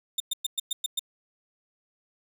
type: tone bursts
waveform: sawtooth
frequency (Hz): 3627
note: A#7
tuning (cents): -48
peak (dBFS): -22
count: 7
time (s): 0.18-0.994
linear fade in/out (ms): 5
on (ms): 22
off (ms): 110
effects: none